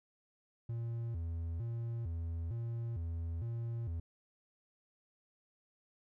triangle tone with vibrato, 98.4 Hz, G2, 7 cents sharp, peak -34 dBFS, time 0.69-4 s, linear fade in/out 5 ms, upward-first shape square, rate 1.1 Hz, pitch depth 290 cents each way, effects none

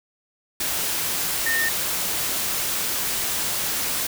sine tone in noise, 1827 Hz, A#6, 35 cents flat, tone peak -21 dBFS, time 1.46-1.69 s, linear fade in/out 5 ms, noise white, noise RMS -25 dBFS, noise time 0.6-4.07 s, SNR +1 dB, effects none

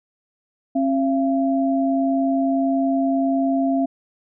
sine tone pair together, 270 / 680.4 Hz, C#4 / F5, -45 / -45 cents, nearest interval octave + major third, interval 1600 cents, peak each -18 / -22 dBFS, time 0.75-3.86 s, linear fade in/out 10 ms, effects none

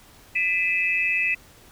sine tone cluster, 2004 / 2410 / 2591 Hz, B6 / D7 / E7, +25 / +44 / -30 cents, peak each -26 / -28 / -22 dBFS, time 0.35-1.35 s, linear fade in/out 10 ms, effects pink hiss -51 dBFS RMS until 1.71 s

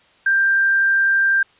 sine tone, 1583 Hz, G6, 17 cents sharp, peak -13 dBFS, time 0.26-1.43 s, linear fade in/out 5 ms, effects white hiss -54 dBFS RMS until 1.59 s + resampled to 8000 Hz

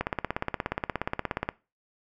click train, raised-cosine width 0.5 ms, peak -12 dBFS, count 26, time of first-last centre 0.01-1.489 s, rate 16.9 Hz, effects noise-tail reverb RT60 0.3 s tail -21 dB re dry

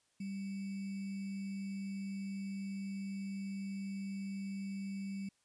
sine tone with sample-and-hold, 196 Hz, G3, in tune, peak -38 dBFS, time 0.2-5.29 s, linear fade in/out 5 ms, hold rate 2450 Hz, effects white hiss -75 dBFS RMS until 5.44 s + resampled to 22050 Hz

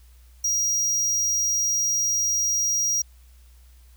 square tone, 5720 Hz, F8, 41 cents sharp, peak -21 dBFS, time 0.44-3.02 s, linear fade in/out 5 ms, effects added 61 Hz sine -48 dBFS peak until 3.96 s + white hiss -61 dBFS RMS until 3.96 s

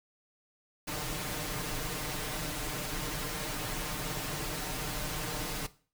pink noise with comb filter, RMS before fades -36 dBFS, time 0.87-5.67 s, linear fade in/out 10 ms, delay 6.6 ms, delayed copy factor +0.85, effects noise-tail reverb RT60 0.4 s tail -17 dB re dry

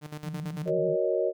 sawtooth tone with tremolo, 150.7 Hz, D3, 45 cents sharp, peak -31 dBFS, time 0.01-0.71 s, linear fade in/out 50 ms, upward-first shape square, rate 9 Hz, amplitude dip 75%
sine tone with vibrato, 165.7 Hz, E3, 9 cents sharp, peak -33 dBFS, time 0.23-0.97 s, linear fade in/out 50 ms, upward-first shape square, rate 10 Hz, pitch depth 110 cents each way
sine chord, D# minor seventh, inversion first, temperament equal, 370 / 466.2 / 554.4 / 622.3 Hz, F#4 / A#4 / C#5 / D#5, 0 / 0 / 0 / 0 cents, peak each -29 dBFS, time 0.65-1.33 s, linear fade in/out 50 ms
effects none

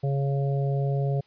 harmonic tone, 138.6 Hz, C#3, in tune, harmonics 1 / 3 / 4 / 5, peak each -23 / -33 / -35 / -37 dBFS, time 0.03-1.21 s, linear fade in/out 10 ms, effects white hiss -62 dBFS RMS until 1.26 s + resampled to 11025 Hz

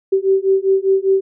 sine beating tone pair, 383.5 / 388.5 Hz, G4 / G4, -38 / -16 cents, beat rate 5 Hz, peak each -15 dBFS, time 0.12-1.21 s, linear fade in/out 10 ms, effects none

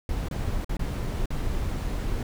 brown noise with dropouts, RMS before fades -28 dBFS, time 0.09-2.23 s, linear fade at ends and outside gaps 2 ms, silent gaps 0.285-0.311 / 0.646-0.693 / 0.769-0.793 / 1.258-1.304 s, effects none

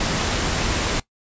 pink noise, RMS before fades -22 dBFS, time 0-1 s, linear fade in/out 5 ms, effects noise-tail reverb RT60 0.1 s tail -19 dB re dry + resampled to 16000 Hz

